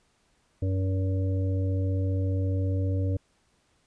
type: harmonic tone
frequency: 94.8 Hz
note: F#2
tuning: 43 cents sharp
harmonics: 1 / 3 / 5 / 6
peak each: -24 / -34 / -38 / -40 dBFS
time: 0.62-3.17 s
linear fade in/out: 5 ms
effects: pink hiss -68 dBFS RMS until 3.86 s + resampled to 22050 Hz